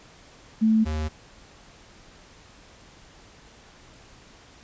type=tone pair in turn; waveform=sine / square; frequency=220 / 77.47 Hz; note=A3 / D#2; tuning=0 / -7 cents; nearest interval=octave + tritone; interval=1807 cents; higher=first; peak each=-16 / -26 dBFS; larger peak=first; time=0.61-0.85 / 0.85-1.09 s; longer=neither; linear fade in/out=20 ms; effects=pink hiss -51 dBFS RMS until 4.63 s + resampled to 16000 Hz